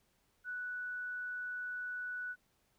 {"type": "tone", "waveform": "sine", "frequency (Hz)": 1480, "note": "F#6", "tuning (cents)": 0, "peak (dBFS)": -38, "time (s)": [0.44, 2.36], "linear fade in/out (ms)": 50, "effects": ["pink hiss -75 dBFS RMS until 2.78 s"]}